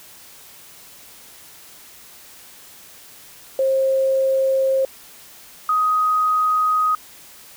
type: tone pair in turn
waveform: sine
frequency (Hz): 533 / 1253.1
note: C5 / D#6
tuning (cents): +32 / +12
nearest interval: octave + minor third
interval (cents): 1480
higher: second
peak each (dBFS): -15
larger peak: neither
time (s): 3.59-4.85 / 5.69-6.95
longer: neither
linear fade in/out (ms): 2
effects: white hiss -44 dBFS RMS until 7.56 s